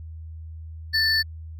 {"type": "tone pair together", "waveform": "triangle", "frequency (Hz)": [1775, 4475], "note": ["A6", "C#8"], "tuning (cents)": [15, 16], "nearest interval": "octave + major third", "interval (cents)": 1601, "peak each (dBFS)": [-20, -20], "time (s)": [0.93, 1.23], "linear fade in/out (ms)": 20, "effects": ["added 80 Hz sine -35 dBFS peak until 1.59 s"]}